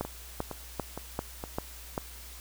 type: two click trains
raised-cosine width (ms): 1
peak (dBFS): -16 / -22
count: 6 / 4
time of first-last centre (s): 0.01-1.979 / 0.05-1.439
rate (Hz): 2.54 / 2.16
effects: added 60 Hz sine -47 dBFS peak until 2.4 s + white hiss -48 dBFS RMS until 2.4 s

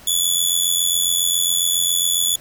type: tone with amplitude modulation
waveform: 15% pulse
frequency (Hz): 3431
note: A7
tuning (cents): -44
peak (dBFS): -6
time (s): 0.07-2.36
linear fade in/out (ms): 5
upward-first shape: sine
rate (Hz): 87.3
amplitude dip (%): 70
effects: pink hiss -44 dBFS RMS until 2.4 s

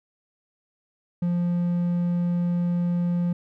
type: tone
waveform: triangle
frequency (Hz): 174.61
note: F3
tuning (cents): 0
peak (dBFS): -19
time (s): 1.22-3.33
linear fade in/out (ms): 5
effects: none

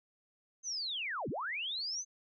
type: linear two-way sweep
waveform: sine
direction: down then up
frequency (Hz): 6330 to 98 to 6330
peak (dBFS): -35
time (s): 0.63-2.05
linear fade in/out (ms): 50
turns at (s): 1.29
effects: none

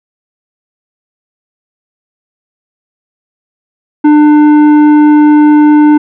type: tone with tanh clipping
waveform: triangle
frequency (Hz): 299.2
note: D4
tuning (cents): +32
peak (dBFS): -3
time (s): 4.04-5.98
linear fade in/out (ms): 10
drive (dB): 14
effects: none

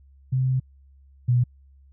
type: tone pair in turn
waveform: sine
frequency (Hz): 129.9 / 122.61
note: C3 / B2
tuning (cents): -12 / -12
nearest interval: minor second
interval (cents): 100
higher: first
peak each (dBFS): -19 / -16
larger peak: second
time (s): 0.32-0.6 / 1.28-1.44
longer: first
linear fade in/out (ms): 10
effects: added 68 Hz sine -50 dBFS peak until 1.92 s

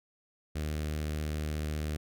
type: tone with notch filter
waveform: sawtooth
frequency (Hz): 76.2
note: D#2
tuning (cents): -36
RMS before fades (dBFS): -34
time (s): 0.55-1.97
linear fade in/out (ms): 10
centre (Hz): 930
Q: 1.4
effects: none

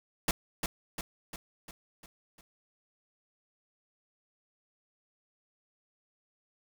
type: noise with echo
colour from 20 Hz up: pink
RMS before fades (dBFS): -27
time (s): 0.28-0.31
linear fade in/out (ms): 2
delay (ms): 350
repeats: 6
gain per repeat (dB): -5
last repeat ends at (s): 2.41
effects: none

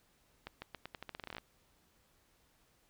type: accelerating click train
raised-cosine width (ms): 0.3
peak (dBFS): -27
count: 16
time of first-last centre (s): 0.47-1.383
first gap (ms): 150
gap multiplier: 0.85
effects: pink hiss -71 dBFS RMS until 2.89 s

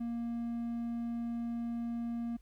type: tone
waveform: triangle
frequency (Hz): 234.4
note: A#3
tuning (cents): +10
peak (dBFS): -32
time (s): 0-2.37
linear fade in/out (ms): 10
effects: added 50 Hz sine -56 dBFS peak until 2.41 s + pink hiss -74 dBFS RMS until 2.41 s

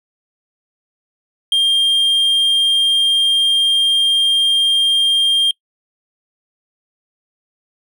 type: tone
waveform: triangle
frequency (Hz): 3202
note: G7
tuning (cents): +36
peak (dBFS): -9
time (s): 1.52-5.51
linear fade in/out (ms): 2
effects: noise-tail reverb RT60 0.1 s tail -24 dB re dry

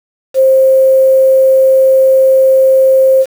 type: tone with quantisation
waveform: sine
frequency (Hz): 529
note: C5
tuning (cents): +19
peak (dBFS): -4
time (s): 0.34-3.26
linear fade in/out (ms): 50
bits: 5
effects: none

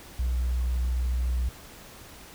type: tone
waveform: sine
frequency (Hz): 61.74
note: B1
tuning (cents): 0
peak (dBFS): -22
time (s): 0.19-1.49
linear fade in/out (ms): 5
effects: tanh soft clip ceiling -21 dBFS + pink hiss -47 dBFS RMS until 2.34 s

